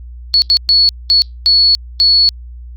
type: tone bursts at uneven times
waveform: sine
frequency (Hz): 4399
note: C#8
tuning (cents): -14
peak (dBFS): -6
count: 6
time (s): 0.34-0.42 / 0.5-0.57 / 0.69-0.89 / 1.1-1.22 / 1.46-1.75 / 2-2.29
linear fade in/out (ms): 0
effects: added 60 Hz sine -28 dBFS peak until 2.76 s + Opus 48 kbps